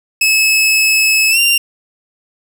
sawtooth tone with pitch glide, 2591 to 2777 Hz, E7 to F7, -30 to -10 cents, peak -6 dBFS, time 0.21-1.58 s, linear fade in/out 5 ms, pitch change +120 cents, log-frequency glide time 1.3-1.39 s, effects 8-bit

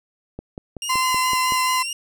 click train, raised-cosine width 2 ms, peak -19 dBFS, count 7, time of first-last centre 0.39-1.522 s, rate 5.3 Hz
20% pulse tone with vibrato, 2788 Hz, F7, 4 cents flat, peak -20 dBFS, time 0.82-1.93 s, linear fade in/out 2 ms, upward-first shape sine, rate 4.7 Hz, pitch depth 42 cents each way
35% pulse tone with pitch glide, 1032 to 1023.1 Hz, C6 to C6, -24 to -39 cents, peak -17 dBFS, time 0.89-1.83 s, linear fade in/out 10 ms, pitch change -15 cents, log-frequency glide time 1.03-1.09 s
effects none

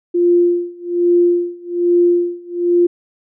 sine tone with tremolo, 349.2 Hz, F4, in tune, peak -8 dBFS, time 0.14-2.87 s, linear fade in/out 10 ms, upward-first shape sine, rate 1.2 Hz, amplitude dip 95%, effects none

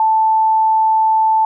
sine tone, 880 Hz, A5, in tune, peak -10 dBFS, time 0-1.45 s, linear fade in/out 2 ms, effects none

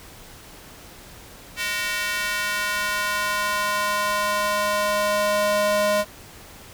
square tone with high-pass filter sweep, 206.6 Hz, G#3, 9 cents flat, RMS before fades -23 dBFS, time 1.56-6.05 s, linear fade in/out 50 ms, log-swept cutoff 2000 to 540 Hz, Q 1.7, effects pink hiss -44 dBFS RMS until 6.73 s

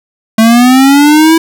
square linear sweep, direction up, 218.9 to 329.6 Hz, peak -3 dBFS, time 0.38-1.38 s, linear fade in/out 5 ms, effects none

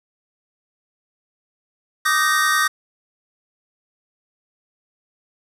square chord, Eb major seventh, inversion third, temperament equal with one note detuned, 1174.7 / 1244.5 / 1541.9 / 1864.7 Hz, D6 / Eb6 / G6 / Bb6, 0 / 0 / -29 / 0 cents, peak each -24 / -22 / -22 / -21 dBFS, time 2.05-2.68 s, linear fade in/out 10 ms, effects resampled to 32000 Hz + 7-bit

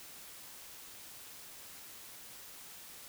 silence, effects white hiss -51 dBFS RMS until 3.08 s

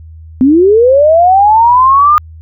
sine linear sweep, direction up, 246.9 to 1228 Hz, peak -3 dBFS, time 0.41-2.18 s, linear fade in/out 0 ms, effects added 80 Hz sine -29 dBFS peak until 2.41 s

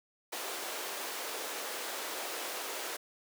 pink high-pass noise, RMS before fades -39 dBFS, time 0.32-2.97 s, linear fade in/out 10 ms, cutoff 380 Hz, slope 24 dB/octave, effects none

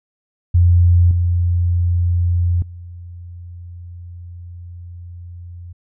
sine tone with level steps, 87.3 Hz, F2, in tune, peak -8 / -13 / -31 dBFS, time 0.54-5.73 s, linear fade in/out 10 ms, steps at 1.11 / 2.62 s, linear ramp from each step 2 ms, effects none

